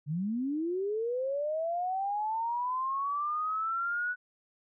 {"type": "linear sweep", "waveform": "sine", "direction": "up", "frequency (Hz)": [138.59, 1485], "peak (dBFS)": -29, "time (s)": [0.06, 4.16], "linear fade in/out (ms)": 50, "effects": []}